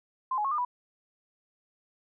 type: tone with pitch steps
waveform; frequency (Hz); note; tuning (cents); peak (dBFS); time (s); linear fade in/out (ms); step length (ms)
sine; 1040 / 840 / 1093 / 1208 / 984; C6 / G#5 / C#6 / D6 / B5; -11 / +19 / -25 / +48 / -7; -26; 0.31-0.65; 5; 68
effects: none